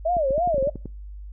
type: tone with vibrato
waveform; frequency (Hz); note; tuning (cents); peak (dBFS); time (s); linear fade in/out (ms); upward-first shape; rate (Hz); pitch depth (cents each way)
sine; 617; D#5; -15; -19; 0.05-0.7; 10; sine; 3.1; 260
type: clicks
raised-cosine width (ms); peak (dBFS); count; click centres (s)
3; -20; 10; 0.168 / 0.307 / 0.38 / 0.475 / 0.544 / 0.581 / 0.626 / 0.673 / 0.757 / 0.857
effects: noise-tail reverb RT60 0.4 s tail -26 dB re dry + added 50 Hz sine -35 dBFS peak until 1.32 s